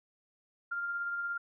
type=tone with tremolo; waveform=sine; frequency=1396.9 Hz; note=F6; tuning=in tune; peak=-31 dBFS; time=0.71-1.38 s; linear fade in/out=10 ms; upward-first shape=triangle; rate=17 Hz; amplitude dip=35%; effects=none